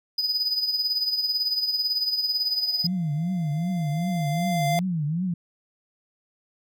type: tone with tremolo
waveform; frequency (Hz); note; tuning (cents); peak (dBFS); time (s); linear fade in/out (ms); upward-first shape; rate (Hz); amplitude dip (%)
triangle; 4978; D#8; 0; -19; 0.18-2.87; 5; sine; 18; 60
type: tone with exponential growth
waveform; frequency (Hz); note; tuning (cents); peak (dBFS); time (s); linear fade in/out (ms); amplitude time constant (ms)
square; 692; F5; -16; -22; 2.3-4.79; 0; 540
type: tone with vibrato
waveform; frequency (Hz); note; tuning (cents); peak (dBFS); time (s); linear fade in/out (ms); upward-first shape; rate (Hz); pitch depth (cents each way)
sine; 165.3; E3; +5; -23; 2.84-5.34; 5; triangle; 2.6; 250
effects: none